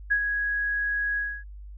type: tone with ADSR envelope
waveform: sine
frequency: 1661.2 Hz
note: G#6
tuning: in tune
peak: -18 dBFS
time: 0.1-1.44 s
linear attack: 18 ms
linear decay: 73 ms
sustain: -6 dB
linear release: 270 ms
effects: added 50 Hz sine -39 dBFS peak until 1.77 s